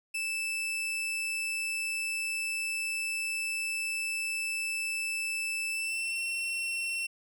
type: tone with pitch glide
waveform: 40% pulse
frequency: 2637 to 2711 Hz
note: E7 to E7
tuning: 0 to +48 cents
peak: -30 dBFS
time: 0.14-7.07 s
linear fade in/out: 10 ms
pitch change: +48 cents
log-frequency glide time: 5.7-6.21 s
effects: none